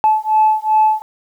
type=beating tone pair; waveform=sine; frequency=864 / 866.6 Hz; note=A5 / A5; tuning=-32 / -27 cents; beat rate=2.6 Hz; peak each=-13 dBFS; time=0.04-1.02 s; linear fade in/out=0 ms; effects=tanh soft clip ceiling -4 dBFS + 8-bit